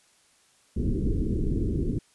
pink low-pass noise, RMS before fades -26 dBFS, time 0.76-1.99 s, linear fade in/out 10 ms, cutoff 400 Hz, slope 48 dB/octave, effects white hiss -62 dBFS RMS until 2.14 s + resampled to 24000 Hz

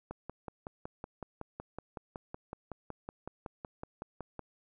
click train, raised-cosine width 1 ms, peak -26 dBFS, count 24, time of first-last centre 0.11-4.393 s, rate 5.37 Hz, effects none

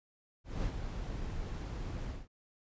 brown noise with ADSR envelope, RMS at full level -33 dBFS, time 0.44-2.28 s, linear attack 200 ms, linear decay 75 ms, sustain -6 dB, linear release 190 ms, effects resampled to 16000 Hz

